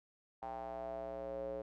square tone with band-pass filter sweep, 60.6 Hz, B1, 32 cents flat, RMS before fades -43 dBFS, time 0.42-1.62 s, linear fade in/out 5 ms, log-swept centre 800 to 510 Hz, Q 6.8, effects none

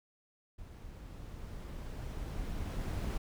brown noise with level ramp, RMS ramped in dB -50 to -34 dBFS, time 0.58-3.18 s, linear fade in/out 10 ms, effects none

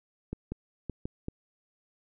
clicks, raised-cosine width 3 ms, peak -21 dBFS, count 5, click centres 0.33 / 0.52 / 0.897 / 1.055 / 1.284 s, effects none

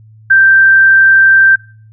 sine tone, 1568 Hz, G6, in tune, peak -3 dBFS, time 0.3-1.56 s, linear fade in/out 10 ms, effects noise-tail reverb RT60 0.4 s tail -21 dB re dry + added 109 Hz sine -37 dBFS peak until 1.92 s

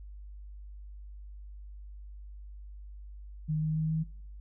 sine tone with pitch steps, 154.7 / 156.14 / 157.59 / 159.05 Hz, D#3 / D#3 / D#3 / D#3, -10 / +6 / +22 / +38 cents, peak -27 dBFS, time 3.48-4.04 s, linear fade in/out 20 ms, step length 140 ms, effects noise-tail reverb RT60 0.6 s tail -21 dB re dry + added 50 Hz sine -43 dBFS peak until 4.4 s

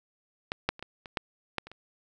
clicks, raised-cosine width 0.3 ms, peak -14 / -9 / -29 / -22 / -26 / -12 / -13 / -29 / -30 dBFS, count 9, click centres 0.519 / 0.69 / 0.794 / 0.826 / 1.058 / 1.172 / 1.583 / 1.67 / 1.716 s, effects none

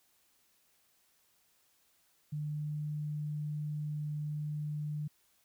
sine tone, 149.9 Hz, D3, 36 cents sharp, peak -34 dBFS, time 2.32-5.08 s, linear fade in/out 10 ms, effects white hiss -71 dBFS RMS until 5.44 s

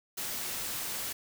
white noise, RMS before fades -36 dBFS, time 0.17-1.13 s, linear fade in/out 10 ms, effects none

